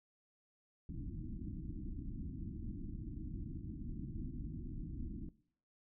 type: low-pass noise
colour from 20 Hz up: pink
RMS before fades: -44 dBFS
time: 0.89-5.29 s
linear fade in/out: 2 ms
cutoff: 330 Hz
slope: 96 dB/octave
effects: noise-tail reverb RT60 0.6 s tail -19 dB re dry